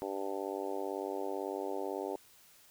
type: harmonic tone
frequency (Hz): 98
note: G2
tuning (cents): 0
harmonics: 3 / 4 / 5 / 6 / 7 / 8 / 9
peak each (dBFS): -43 / -39 / -42 / -43 / -46 / -46 / -45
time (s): 0.02-2.16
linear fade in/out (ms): 0
effects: white hiss -61 dBFS RMS until 2.7 s